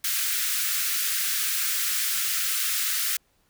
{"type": "high-pass noise", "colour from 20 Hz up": "white", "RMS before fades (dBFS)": -26, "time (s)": [0.04, 3.17], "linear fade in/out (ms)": 5, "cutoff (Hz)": 1300, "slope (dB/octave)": 48, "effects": ["pink hiss -67 dBFS RMS until 3.49 s"]}